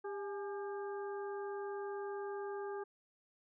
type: harmonic tone with a mistuned harmonic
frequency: 400 Hz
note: G4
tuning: 35 cents sharp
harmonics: 1 / 2 / 3 / 4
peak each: -40 / -47 / -51 / -53 dBFS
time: 0.04-2.84 s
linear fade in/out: 10 ms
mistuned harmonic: 2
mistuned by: +75 cents
effects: none